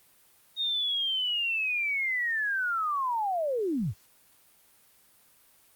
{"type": "linear sweep", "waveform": "sine", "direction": "down", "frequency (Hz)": [3729, 75.7], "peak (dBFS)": -26, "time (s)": [0.56, 3.94], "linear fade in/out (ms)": 50, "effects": ["white hiss -61 dBFS RMS until 5.75 s", "Opus 32 kbps"]}